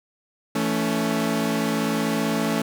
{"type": "chord", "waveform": "sawtooth", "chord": "A major", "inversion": "second", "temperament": "equal with one note detuned", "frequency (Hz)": [164.81, 220, 280.6], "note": ["E3", "A3", "C#4"], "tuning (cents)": [0, 0, 21], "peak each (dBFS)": [-25, -20, -22], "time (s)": [0.55, 2.62], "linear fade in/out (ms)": 5, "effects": []}